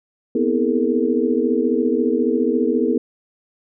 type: tone cluster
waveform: sine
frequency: 242 / 256.5 / 323.2 / 414.4 / 458.2 Hz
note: B3 / C4 / E4 / G#4 / A#4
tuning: -35 / -34 / -34 / -4 / -30 cents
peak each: -22 dBFS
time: 0.35-2.98 s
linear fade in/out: 5 ms
effects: none